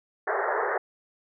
pink band-pass noise, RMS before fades -27 dBFS, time 0.27-0.78 s, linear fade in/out 5 ms, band 380 to 1900 Hz, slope 96 dB/octave, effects none

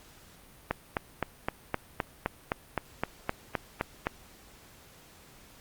click train, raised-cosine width 0.5 ms, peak -12 dBFS, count 14, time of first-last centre 0.71-4.069 s, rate 3.87 Hz, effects pink hiss -55 dBFS RMS until 5.6 s + Opus 48 kbps

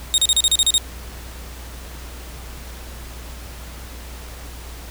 25% pulse tone bursts, 3726 Hz, A#7, 2 cents flat, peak -9 dBFS, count 9, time 0.14-0.78 s, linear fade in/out 0 ms, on 40 ms, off 35 ms, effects added 60 Hz sine -34 dBFS peak until 4.9 s + pink hiss -39 dBFS RMS until 4.9 s

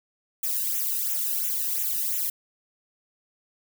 violet noise with flanger, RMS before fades -27 dBFS, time 0.43-2.3 s, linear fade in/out 5 ms, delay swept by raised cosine 0.21 to 0.93 ms, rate 2.9 Hz, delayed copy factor -0.9, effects none

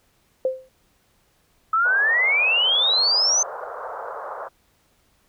sine tone with exponential decay, 520 Hz, C5, 11 cents flat, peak -15 dBFS, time 0.45-0.69 s, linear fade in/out 2 ms, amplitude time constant 51 ms
sine exponential sweep, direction up, 1282 to 6272 Hz, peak -16 dBFS, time 1.73-3.43 s, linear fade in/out 5 ms
pink band-pass noise, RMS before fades -33 dBFS, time 1.84-4.49 s, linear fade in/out 20 ms, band 480 to 1400 Hz, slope 48 dB/octave
effects pink hiss -63 dBFS RMS until 5.28 s

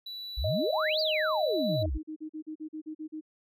triangle tone, 3948 Hz, B7, 1 cent flat, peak -36 dBFS, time 0.06-1.83 s, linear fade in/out 5 ms
sine exponential two-way sweep, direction up then down, 49.1 to 4876 to 50.1 Hz, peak -28 dBFS, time 0.37-1.98 s, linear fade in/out 10 ms, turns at 1 s
sine tone with vibrato, 622.3 Hz, D#5, in tune, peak -28 dBFS, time 0.44-1.86 s, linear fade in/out 5 ms, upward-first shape square, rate 3.8 Hz, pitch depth 9 cents each way
sine tone bursts, 311.1 Hz, D#4, in tune, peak -35 dBFS, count 12, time 1.68-3.211 s, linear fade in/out 20 ms, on 90 ms, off 41 ms
effects none

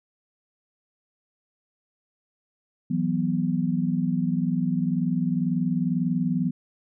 sine chord, E suspended second, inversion none, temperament equal, 164.81 / 185 / 246.9 Hz, E3 / F#3 / B3, 0 / 0 / 0 cents, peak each -26 dBFS, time 2.9-6.51 s, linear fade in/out 10 ms, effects none

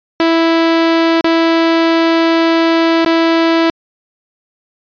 sawtooth tone with dropouts, 329.6 Hz, E4, in tune, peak -5 dBFS, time 0.2-3.7 s, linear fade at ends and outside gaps 1 ms, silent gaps 1.21-1.243 / 3.048-3.061 s, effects resampled to 11025 Hz

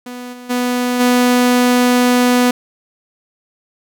sawtooth tone with level steps, 246.9 Hz, B3, in tune, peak -23 / -28 / -11 / -6 dBFS, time 0.06-2.51 s, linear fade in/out 5 ms, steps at 0.32 / 0.49 / 0.99 s, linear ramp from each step 20 ms, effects none

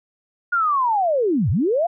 sine linear two-way sweep, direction down then up, 1445 to 79.8 to 720 Hz, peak -16 dBFS, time 0.52-1.87 s, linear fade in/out 10 ms, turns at 1.5 s, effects none

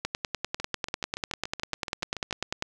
two click trains, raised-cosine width 0.2 ms, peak -11 / -17 dBFS, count 27 / 13, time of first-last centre 0.05-2.624 / 0.6-2.309 s, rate 10.1 / 7.02 Hz, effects none

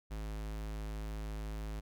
square tone, 53 Hz, G#1, 36 cents sharp, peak -39 dBFS, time 0.1-1.81 s, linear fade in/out 20 ms, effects none

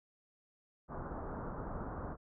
pink low-pass noise, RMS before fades -42 dBFS, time 0.88-2.17 s, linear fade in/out 50 ms, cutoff 1400 Hz, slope 48 dB/octave, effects none

